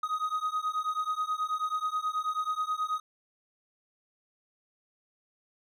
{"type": "beating tone pair", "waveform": "triangle", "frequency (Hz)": [1248, 1257.3], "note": ["D#6", "D#6"], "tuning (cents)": [5, 18], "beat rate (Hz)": 9.3, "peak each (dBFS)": -30, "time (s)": [0.03, 3], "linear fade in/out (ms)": 5, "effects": []}